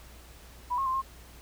sine tone with pitch steps, 984 / 1080 / 1044 / 1069 Hz, B5 / C#6 / C6 / C6, -7 / -45 / -4 / +37 cents, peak -26 dBFS, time 0.7-1.02 s, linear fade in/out 20 ms, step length 80 ms, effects added 60 Hz sine -50 dBFS peak until 1.41 s + pink hiss -53 dBFS RMS until 1.41 s

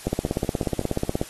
two click trains, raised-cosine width 2 ms, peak -9 / -19 dBFS, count 20 / 5, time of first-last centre 0.07-1.215 / 0.08-0.814 s, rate 16.6 / 5.45 Hz, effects white hiss -42 dBFS RMS until 1.29 s + AAC 32 kbps

